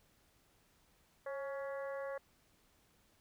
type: harmonic tone with a mistuned harmonic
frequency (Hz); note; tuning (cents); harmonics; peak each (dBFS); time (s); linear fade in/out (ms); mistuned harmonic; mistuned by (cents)
280; C#4; +18; 2 / 3 / 4 / 5 / 6 / 7; -40 / -53 / -50 / -55 / -52 / -56; 1.26-2.18; 5; 2; -40
effects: pink hiss -71 dBFS RMS until 3.2 s